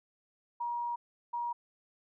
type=tone bursts at uneven times; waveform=sine; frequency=952 Hz; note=A#5; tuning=36 cents sharp; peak=-32 dBFS; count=2; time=0.6-0.96 / 1.33-1.53 s; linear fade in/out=10 ms; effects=none